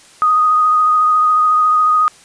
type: tone with vibrato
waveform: sine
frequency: 1244.5 Hz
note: D#6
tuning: in tune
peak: -9 dBFS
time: 0.22-2.08 s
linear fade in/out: 0 ms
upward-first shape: sine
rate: 14 Hz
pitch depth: 17 cents each way
effects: white hiss -44 dBFS RMS until 2.24 s + resampled to 22050 Hz